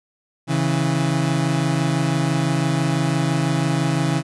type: tone pair together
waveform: 30% pulse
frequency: 137.3 / 163.28 Hz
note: C#3 / E3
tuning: -16 / -16 cents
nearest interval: minor third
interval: 300 cents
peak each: -18 / -18 dBFS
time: 0.47-4.23 s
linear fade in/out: 50 ms
effects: resampled to 24000 Hz